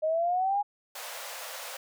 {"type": "exponential sweep", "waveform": "sine", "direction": "up", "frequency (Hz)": [616, 830.6], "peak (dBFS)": -24, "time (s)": [0.02, 0.63], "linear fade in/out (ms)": 20}
{"type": "high-pass noise", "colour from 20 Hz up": "pink", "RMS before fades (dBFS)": -40, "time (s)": [0.95, 1.77], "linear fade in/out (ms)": 5, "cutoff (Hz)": 490, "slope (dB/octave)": 96}
{"effects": []}